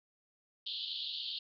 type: band-pass noise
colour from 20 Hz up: pink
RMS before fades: -40 dBFS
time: 0.66-1.39 s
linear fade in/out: 5 ms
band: 3000 to 4500 Hz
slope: 96 dB/octave
effects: none